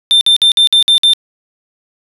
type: tone bursts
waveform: triangle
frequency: 3582 Hz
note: A7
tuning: 30 cents sharp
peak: -4 dBFS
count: 7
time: 0.11-1.134 s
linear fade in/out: 0 ms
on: 100 ms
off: 54 ms
effects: resampled to 32000 Hz